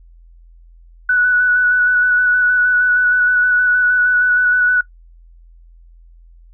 sine tone with vibrato, 1480 Hz, F#6, in tune, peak -10 dBFS, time 1.09-4.81 s, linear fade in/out 5 ms, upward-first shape square, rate 6.4 Hz, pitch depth 14 cents each way, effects noise-tail reverb RT60 0.1 s tail -19 dB re dry + added 42 Hz sine -41 dBFS peak until 6.53 s

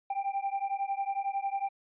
triangle beating tone pair, 784 / 795 Hz, G5 / G5, 0 / +24 cents, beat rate 11 Hz, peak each -31 dBFS, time 0.1-1.69 s, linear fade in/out 5 ms, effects resampled to 8000 Hz

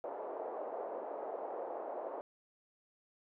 white band-pass noise, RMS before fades -42 dBFS, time 0.04-2.21 s, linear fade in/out 0 ms, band 430 to 730 Hz, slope 24 dB/octave, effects none

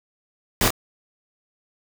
pink noise with echo, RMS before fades -19 dBFS, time 0.61-0.68 s, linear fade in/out 2 ms, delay 26 ms, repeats 1, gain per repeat -4 dB, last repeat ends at 0.706 s, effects none

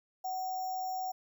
sine tone with sample-and-hold, 748 Hz, F#5, 19 cents sharp, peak -33 dBFS, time 0.24-1.12 s, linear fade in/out 10 ms, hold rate 6300 Hz, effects none

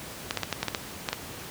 clicks, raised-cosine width 0.2 ms, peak -9 dBFS, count 9, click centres 0.309 / 0.373 / 0.433 / 0.527 / 0.63 / 0.683 / 0.748 / 1.088 / 1.13 s, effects pink hiss -40 dBFS RMS until 1.5 s + high-pass 80 Hz 12 dB/octave

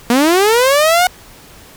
sawtooth linear sweep, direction up, 229.7 to 740 Hz, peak -5 dBFS, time 0.1-1.07 s, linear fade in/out 2 ms, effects pink hiss -40 dBFS RMS until 1.76 s

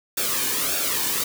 white noise with flanger, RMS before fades -24 dBFS, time 0.17-1.24 s, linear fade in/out 5 ms, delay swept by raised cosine 0.98 to 1.52 ms, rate 1.7 Hz, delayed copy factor -0.6, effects none

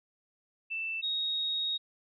sine tone pair in turn, 2658 / 3759 Hz, E7 / A#7, +14 / +14 cents, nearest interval tritone, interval 600 cents, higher second, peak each -32 / -29 dBFS, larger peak second, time 0.7-1.02 / 1.02-1.78 s, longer second, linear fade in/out 20 ms, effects none

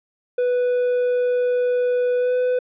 triangle tone with pitch glide, 493.9 to 500.5 Hz, B4 to B4, 0 to +23 cents, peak -15 dBFS, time 0.38-2.59 s, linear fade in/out 5 ms, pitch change +23 cents, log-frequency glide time 2.18-2.34 s, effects resampled to 8000 Hz

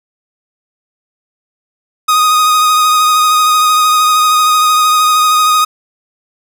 45% pulse tone with vibrato, 1244.5 Hz, D#6, in tune, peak -7 dBFS, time 2.08-5.65 s, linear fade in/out 10 ms, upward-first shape sine, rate 13 Hz, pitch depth 20 cents each way, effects none

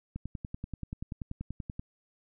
click train, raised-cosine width 5 ms, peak -24 dBFS, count 18, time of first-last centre 0.16-1.795 s, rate 10.4 Hz, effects none

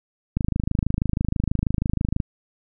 click train, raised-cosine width 5 ms, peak -9 dBFS, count 49, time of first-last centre 0.37-2.202 s, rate 26.2 Hz, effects none

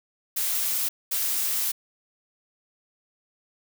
blue noise bursts at uneven times, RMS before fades -26 dBFS, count 2, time 0.36-0.89 / 1.11-1.72 s, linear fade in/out 10 ms, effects none

